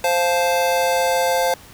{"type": "chord", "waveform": "square", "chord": "F major", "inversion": "second", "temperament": "just", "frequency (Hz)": [523.8, 698.5, 873.1], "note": ["C5", "F5", "A5"], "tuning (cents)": [2, 0, -14], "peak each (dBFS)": [-20, -22, -23], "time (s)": [0.04, 1.54], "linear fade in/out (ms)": 2, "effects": ["pink hiss -44 dBFS RMS until 1.73 s"]}